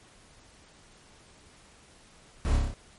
brown noise with echo, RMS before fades -28 dBFS, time 2.45-2.56 s, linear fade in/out 0 ms, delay 30 ms, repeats 6, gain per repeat -2 dB, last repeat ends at 2.74 s, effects pink hiss -56 dBFS RMS until 2.98 s + MP3 48 kbps

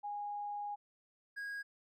sine / triangle tone pair in turn, 823 / 1641.3 Hz, G#5 / G#6, -16 / -21 cents, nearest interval octave, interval 1195 cents, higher second, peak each -38 / -38 dBFS, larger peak neither, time 0.03-0.76 / 1.36-1.63 s, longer first, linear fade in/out 20 ms, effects none

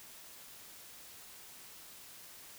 silence, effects white hiss -53 dBFS RMS until 2.58 s

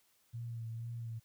sine tone with vibrato, 115.6 Hz, A#2, 14 cents flat, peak -39 dBFS, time 0.33-1.2 s, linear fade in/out 20 ms, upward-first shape sine, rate 2.1 Hz, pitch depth 34 cents each way, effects white hiss -72 dBFS RMS until 1.24 s

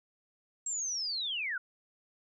sine linear sweep, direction down, 7630 to 1397 Hz, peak -32 dBFS, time 0.66-1.58 s, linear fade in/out 5 ms, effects none

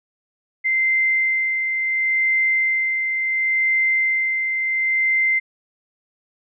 sine tone with tremolo, 2081 Hz, C7, 10 cents flat, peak -15 dBFS, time 0.64-5.4 s, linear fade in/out 20 ms, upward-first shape sine, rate 0.71 Hz, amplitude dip 40%, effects none

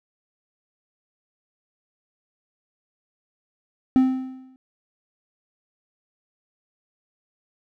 triangle tone with exponential decay, 260 Hz, C4, 11 cents flat, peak -9 dBFS, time 3.96-4.56 s, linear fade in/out 0 ms, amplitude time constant 130 ms, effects none

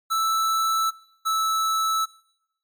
square tone pair in turn, 1318.5 / 1310.1 Hz, E6 / E6, 0 / -11 cents, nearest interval unison, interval 11 cents, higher first, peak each -21 dBFS, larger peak neither, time 0.1-0.91 / 1.25-2.06 s, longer neither, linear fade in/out 20 ms, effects noise-tail reverb RT60 0.8 s tail -22 dB re dry + MP3 96 kbps

